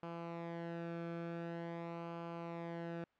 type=tone with flanger; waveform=sawtooth; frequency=168.8 Hz; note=E3; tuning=41 cents sharp; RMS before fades=-44 dBFS; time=0.03-3.04 s; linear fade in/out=0 ms; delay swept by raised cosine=0.53 to 1.04 ms; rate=0.46 Hz; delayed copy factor=-0.6; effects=white hiss -75 dBFS RMS until 3.19 s + low-pass 2000 Hz 12 dB/octave